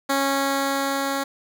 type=tone with level ramp; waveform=10% pulse; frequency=275.1 Hz; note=C#4; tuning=13 cents flat; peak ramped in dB=-11 to -15 dBFS; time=0.09-1.24 s; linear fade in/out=10 ms; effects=none